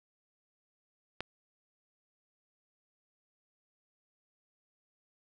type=click; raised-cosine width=0.3 ms; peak=-19 dBFS; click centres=1.206 s; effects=none